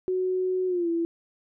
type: tone with pitch glide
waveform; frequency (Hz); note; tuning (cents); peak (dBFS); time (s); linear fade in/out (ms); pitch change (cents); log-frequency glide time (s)
sine; 370 to 335.4; F#4 to E4; 0 to +30; -23; 0.08-1.05; 0; -170; 0.67-0.89
effects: none